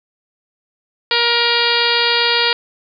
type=harmonic tone; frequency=472.5 Hz; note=A#4; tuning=23 cents sharp; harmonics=1 / 2 / 3 / 4 / 5 / 6 / 7 / 8 / 9 / 10; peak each=-22 / -22 / -22 / -22 / -22 / -22 / -22 / -22 / -22 / -22 dBFS; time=1.11-2.53 s; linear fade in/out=2 ms; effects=none